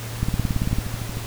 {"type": "two click trains", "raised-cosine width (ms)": 5, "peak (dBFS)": [-9, -16], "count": [11, 9], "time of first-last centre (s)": [[0.23, 0.786], [0.56, 1.171]], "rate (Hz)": [18, 13.1], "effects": ["added 114 Hz sine -31 dBFS peak until 1.26 s", "pink hiss -35 dBFS RMS until 1.26 s"]}